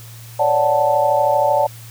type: chord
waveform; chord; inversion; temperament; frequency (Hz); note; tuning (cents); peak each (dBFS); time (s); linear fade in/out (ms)
sine; D major seventh; third; equal; 554.4 / 587.3 / 740 / 880; C#5 / D5 / F#5 / A5; 0 / 0 / 0 / 0; -21 / -17 / -20 / -17; 0.39-1.67; 10
effects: added 115 Hz sine -36 dBFS peak until 1.9 s + white hiss -42 dBFS RMS until 1.9 s